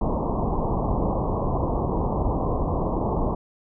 pink low-pass noise, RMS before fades -24 dBFS, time 0.01-3.35 s, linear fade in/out 5 ms, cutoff 1100 Hz, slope 96 dB/octave, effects none

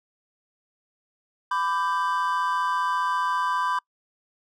triangle chord, G major, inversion first, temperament equal with one note detuned, 999.8 / 1174.7 / 1568 Hz, B5 / D6 / G6, +21 / 0 / 0 cents, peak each -23 / -26 / -29 dBFS, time 1.51-3.79 s, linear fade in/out 5 ms, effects noise-tail reverb RT60 0.1 s tail -26 dB re dry

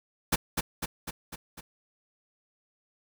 pink noise with echo, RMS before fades -24 dBFS, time 0.32-0.36 s, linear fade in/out 10 ms, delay 250 ms, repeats 5, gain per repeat -4 dB, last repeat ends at 1.61 s, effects none

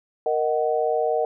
sine chord, D# minor, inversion second, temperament just, 466.7 / 622.3 / 746.7 Hz, A#4 / D#5 / F#5, +2 / 0 / +16 cents, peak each -23 / -24 / -25 dBFS, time 0.26-1.25 s, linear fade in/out 2 ms, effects none

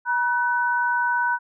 sine tone pair together, 960 / 1503 Hz, B5 / F#6, -49 / +27 cents, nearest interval minor sixth, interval 776 cents, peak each -22 dBFS, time 0.05-1.39 s, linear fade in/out 50 ms, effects none

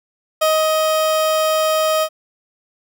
30% pulse tone with ADSR envelope, 628 Hz, D#5, 16 cents sharp, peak -10 dBFS, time 0.41-2.09 s, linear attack 12 ms, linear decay 250 ms, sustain -2 dB, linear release 64 ms, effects none

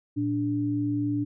sine tone pair together, 115.5 / 291.7 Hz, A#2 / D4, -16 / -12 cents, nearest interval octave + major third, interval 1604 cents, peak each -30 / -25 dBFS, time 0.16-1.25 s, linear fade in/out 20 ms, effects none

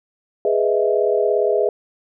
sine chord, E major seventh, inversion first, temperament equal, 415.3 / 493.9 / 622.3 / 659.3 Hz, G#4 / B4 / D#5 / E5, 0 / 0 / 0 / 0 cents, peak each -18 / -21 / -22 / -22 dBFS, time 0.45-1.69 s, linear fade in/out 2 ms, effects none

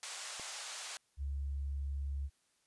white band-pass noise, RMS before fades -45 dBFS, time 0.03-0.97 s, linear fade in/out 0 ms, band 610 to 8500 Hz, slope 24 dB/octave
click, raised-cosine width 1 ms, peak -34 dBFS, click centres 0.397 s
sine tone, 69.7 Hz, C#2, 10 cents sharp, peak -35 dBFS, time 1.17-2.3 s, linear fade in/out 50 ms
effects white hiss -75 dBFS RMS until 2.66 s + resampled to 24000 Hz

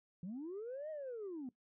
sine linear two-way sweep, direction up then down, 164.1 to 636 to 238.3 Hz, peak -40 dBFS, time 0.23-1.49 s, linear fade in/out 2 ms, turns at 0.9 s, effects noise-tail reverb RT60 0.1 s tail -18 dB re dry + tanh soft clip ceiling -39 dBFS

